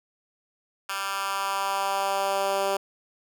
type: tone with high-pass filter sweep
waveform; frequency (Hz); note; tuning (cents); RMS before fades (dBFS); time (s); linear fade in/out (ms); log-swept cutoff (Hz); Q
10% pulse; 196.2; G3; +2; -27; 0.89-2.77; 5; 1500 to 470; 1.8
effects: none